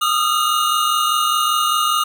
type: tone cluster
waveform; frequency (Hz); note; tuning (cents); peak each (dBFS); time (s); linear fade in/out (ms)
square; 1229 / 1274 / 1357 / 2856; D#6 / D#6 / E6 / F7; -22 / +41 / +50 / +38; -18 / -26 / -25 / -23; 0.01-2.04; 10
effects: none